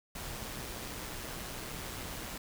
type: noise with amplitude modulation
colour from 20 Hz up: pink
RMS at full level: -40 dBFS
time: 0.15-2.38 s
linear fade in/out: 5 ms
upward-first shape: sine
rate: 126 Hz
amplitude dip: 35%
effects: none